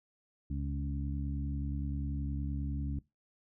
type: harmonic tone with a mistuned harmonic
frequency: 70.4 Hz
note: C#2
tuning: 27 cents sharp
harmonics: 1 / 2 / 3 / 4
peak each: -35 / -38 / -43 / -42 dBFS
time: 0.5-2.99 s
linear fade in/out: 5 ms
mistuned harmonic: 1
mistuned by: +37 cents
effects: noise-tail reverb RT60 0.2 s tail -20 dB re dry